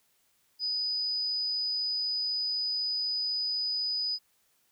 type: tone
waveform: sine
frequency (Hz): 4978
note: D#8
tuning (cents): 0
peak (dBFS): -28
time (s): 0.59-4.19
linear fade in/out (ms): 50
effects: white hiss -70 dBFS RMS until 4.71 s